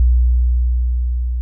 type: tone with level ramp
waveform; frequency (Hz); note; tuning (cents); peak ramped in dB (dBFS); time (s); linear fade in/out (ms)
sine; 60.9; B1; -24; -8 to -17; 0-1.41; 0
effects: none